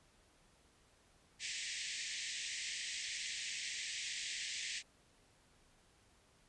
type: band-pass noise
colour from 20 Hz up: pink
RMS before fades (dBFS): -43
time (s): 1.39-4.83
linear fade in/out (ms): 50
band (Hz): 1800 to 8300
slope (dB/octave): 96
effects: pink hiss -69 dBFS RMS until 6.48 s + resampled to 24000 Hz